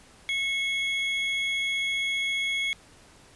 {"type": "tone pair together", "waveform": "triangle", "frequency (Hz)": [2189, 3337], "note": ["C#7", "G#7"], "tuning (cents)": [-22, 8], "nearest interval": "perfect fifth", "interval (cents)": 730, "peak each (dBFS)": [-25, -29], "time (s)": [0.29, 2.73], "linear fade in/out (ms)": 0, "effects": ["pink hiss -54 dBFS RMS until 3.35 s", "resampled to 24000 Hz"]}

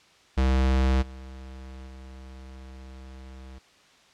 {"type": "tone with level steps", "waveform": "square", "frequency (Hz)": 65.41, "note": "C2", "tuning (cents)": 0, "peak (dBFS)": [-20, -40, -42], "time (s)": [0.37, 3.59], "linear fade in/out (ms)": 10, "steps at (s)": [1.01, 1.86], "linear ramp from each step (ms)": 20, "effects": ["white hiss -57 dBFS RMS until 4.13 s", "low-pass 5000 Hz 12 dB/octave"]}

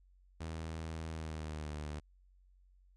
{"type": "tone with pitch glide", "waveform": "sawtooth", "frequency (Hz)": [80.5, 75.11], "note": ["E2", "D2"], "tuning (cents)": [-41, 39], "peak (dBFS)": -36, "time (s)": [0.4, 2], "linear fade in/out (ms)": 10, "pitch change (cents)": -120, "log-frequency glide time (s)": [1.1, 1.75], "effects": ["added 46 Hz sine -62 dBFS peak until 2.96 s", "resampled to 22050 Hz"]}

